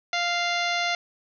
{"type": "harmonic tone", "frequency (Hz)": 697, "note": "F5", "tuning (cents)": -4, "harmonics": [1, 2, 3, 4, 5, 6, 7, 8, 9], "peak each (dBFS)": [-28, -31, -28, -34, -33, -34, -39, -42, -41], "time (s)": [0.13, 0.95], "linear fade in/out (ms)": 2, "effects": []}